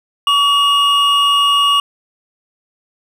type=tone pair together; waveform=triangle; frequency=1136 / 2863 Hz; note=C#6 / F7; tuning=+42 / +42 cents; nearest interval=octave + major third; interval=1600 cents; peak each=-11 dBFS; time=0.27-1.8 s; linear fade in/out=2 ms; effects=none